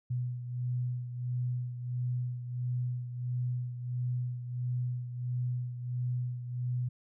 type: beating tone pair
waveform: sine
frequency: 123.47 / 124.97 Hz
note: B2 / B2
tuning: 0 / +21 cents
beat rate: 1.5 Hz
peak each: -32 / -39 dBFS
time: 0.1-6.89 s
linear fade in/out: 10 ms
effects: none